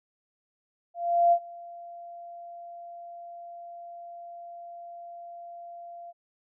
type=tone with ADSR envelope; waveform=sine; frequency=690 Hz; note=F5; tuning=21 cents flat; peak=-16 dBFS; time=0.94-6.13 s; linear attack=380 ms; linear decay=69 ms; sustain=-24 dB; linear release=34 ms; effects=none